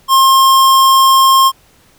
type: tone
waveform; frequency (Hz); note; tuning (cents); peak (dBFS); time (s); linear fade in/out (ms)
square; 1067; C6; +34; -6; 0.08-1.52; 50
effects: pink hiss -49 dBFS RMS until 1.98 s